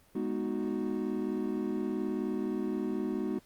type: chord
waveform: triangle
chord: G# minor seventh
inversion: none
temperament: equal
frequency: 207.7 / 246.9 / 311.1 / 370 Hz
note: G#3 / B3 / D#4 / F#4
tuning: 0 / 0 / 0 / 0 cents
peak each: -34 dBFS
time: 0.15-3.39 s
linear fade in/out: 5 ms
effects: pink hiss -63 dBFS RMS until 3.45 s + Opus 32 kbps